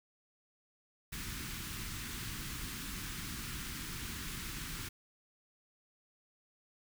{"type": "band-stop noise", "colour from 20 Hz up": "pink", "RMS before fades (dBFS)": -42, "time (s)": [1.12, 4.89], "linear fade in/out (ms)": 10, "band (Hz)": [310, 1200], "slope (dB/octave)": 24, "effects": []}